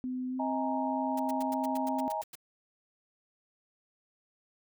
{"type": "tone with pitch glide", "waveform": "sine", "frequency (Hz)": [254.2, 262.1], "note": ["C4", "C4"], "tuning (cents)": [-50, 3], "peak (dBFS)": -32, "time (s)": [0.04, 2.08], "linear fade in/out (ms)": 0, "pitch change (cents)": 53, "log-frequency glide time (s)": [0.29, 0.43]}
{"type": "chord", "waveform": "sine", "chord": "D# suspended fourth", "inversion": "none", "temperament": "equal with one note detuned", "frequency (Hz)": [632.8, 830.6, 932.3], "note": ["D#5", "G#5", "A#5"], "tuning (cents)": [29, 0, 0], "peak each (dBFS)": [-36, -35, -35], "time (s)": [0.39, 2.22], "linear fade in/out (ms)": 10}
{"type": "noise bursts", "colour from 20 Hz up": "white", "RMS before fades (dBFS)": -45, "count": 11, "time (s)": [1.17, 2.355], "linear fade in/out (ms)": 5, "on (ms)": 25, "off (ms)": 91}
{"effects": []}